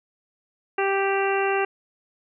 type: harmonic tone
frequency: 392 Hz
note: G4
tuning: in tune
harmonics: 1 / 2 / 3 / 4 / 5 / 6 / 7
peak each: -23 / -26 / -31 / -30 / -33 / -35 / -31 dBFS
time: 0.78-1.65 s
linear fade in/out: 5 ms
effects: none